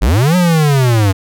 square linear two-way sweep, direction up then down, 41.2 to 183.9 to 93 Hz, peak -9 dBFS, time 0.01-1.13 s, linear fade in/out 20 ms, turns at 0.36 s, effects none

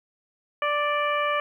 harmonic tone, 587.3 Hz, D5, in tune, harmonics 1 / 2 / 3 / 4 / 5, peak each -27 / -25 / -31 / -31 / -36 dBFS, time 0.62-1.4 s, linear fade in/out 2 ms, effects 10-bit

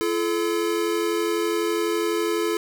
square tone pair together, 340 / 432 Hz, F4 / A4, -46 / -32 cents, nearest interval major third, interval 414 cents, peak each -25 dBFS, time 0.01-2.57 s, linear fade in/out 0 ms, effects none

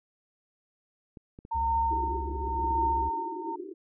clicks, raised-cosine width 3 ms, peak -32 dBFS, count 12, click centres 1.172 / 1.389 / 1.451 / 2.083 / 2.297 / 2.487 / 2.544 / 2.601 / 2.637 / 2.708 / 2.756 / 2.854 s
sine tone with tremolo, 914 Hz, A#5, 34 cents flat, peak -23 dBFS, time 1.51-3.56 s, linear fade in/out 10 ms, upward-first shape triangle, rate 0.93 Hz, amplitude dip 85%
triangle tone with vibrato, 69.3 Hz, C#2, in tune, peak -30 dBFS, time 1.54-3.1 s, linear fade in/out 20 ms, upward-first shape sine, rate 14 Hz, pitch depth 150 cents each way
pink band-pass noise, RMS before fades -39 dBFS, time 1.9-3.74 s, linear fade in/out 20 ms, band 310 to 390 Hz, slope 96 dB/octave
effects none

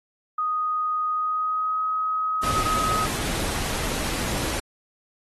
sine tone with pitch glide, 1244.5 to 1266.3 Hz, D#6 to D#6, 0 to +30 cents, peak -22 dBFS, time 0.38-3.06 s, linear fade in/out 5 ms, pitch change +30 cents, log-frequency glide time 1.11-1.82 s
pink noise, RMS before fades -28 dBFS, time 2.43-4.6 s, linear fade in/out 5 ms
effects AAC 32 kbps

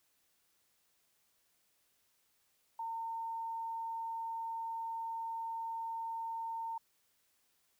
sine tone, 910 Hz, A#5, 42 cents flat, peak -37 dBFS, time 2.79-6.78 s, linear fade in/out 5 ms, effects white hiss -75 dBFS RMS until 7.79 s

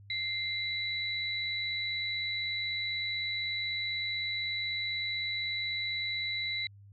sine tone pair together, 2093 / 3948 Hz, C7 / B7, 0 / -1 cents, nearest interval major seventh, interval 1099 cents, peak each -34 / -34 dBFS, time 0.1-6.67 s, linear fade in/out 2 ms, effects added 100 Hz sine -51 dBFS peak until 6.92 s

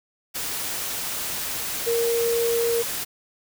sine tone in noise, 466.2 Hz, A#4, in tune, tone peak -20 dBFS, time 1.86-2.83 s, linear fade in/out 20 ms, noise white, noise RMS -29 dBFS, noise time 0.34-3.05 s, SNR +6 dB, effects none

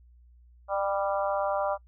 harmonic tone with a mistuned harmonic, 196.8 Hz, G3, 7 cents sharp, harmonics 3 / 4 / 5 / 6 / 7, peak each -28 / -31 / -35 / -34 / -38 dBFS, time 0.68-1.78 s, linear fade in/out 50 ms, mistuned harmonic 3, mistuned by +20 cents, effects noise-tail reverb RT60 0.1 s tail -23 dB re dry + added 60 Hz sine -53 dBFS peak until 1.87 s

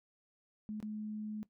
sine tone with dropouts, 213.3 Hz, G#3, 46 cents sharp, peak -38 dBFS, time 0.69-1.43 s, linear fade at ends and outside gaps 0 ms, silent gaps 0.802-0.827 s, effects noise-tail reverb RT60 0.1 s tail -17 dB re dry

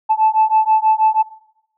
sine beating tone pair, 870 / 876.2 Hz, A5 / A5, -20 / -7 cents, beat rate 6.2 Hz, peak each -13 / -14 dBFS, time 0.09-1.23 s, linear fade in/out 20 ms, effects noise-tail reverb RT60 0.8 s tail -19 dB re dry + tanh soft clip ceiling -5 dBFS

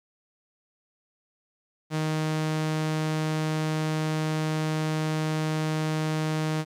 sawtooth tone, 156 Hz, D#3, 5 cents sharp, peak -21 dBFS, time 1.9-6.65 s, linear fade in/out 50 ms, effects low-pass 9000 Hz 12 dB/octave + 10-bit

